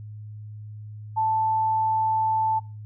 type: tone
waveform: sine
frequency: 880 Hz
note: A5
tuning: in tune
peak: -20 dBFS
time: 1.16-2.6 s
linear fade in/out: 20 ms
effects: noise-tail reverb RT60 0.3 s tail -22 dB re dry + added 106 Hz sine -36 dBFS peak until 2.85 s